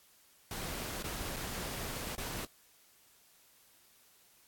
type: noise with dropouts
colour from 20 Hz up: pink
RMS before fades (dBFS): -40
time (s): 0.51-2.45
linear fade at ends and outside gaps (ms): 1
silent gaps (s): 1.025-1.042 / 1.362-1.366 / 2.152-2.18
effects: white hiss -64 dBFS RMS until 4.47 s + AAC 64 kbps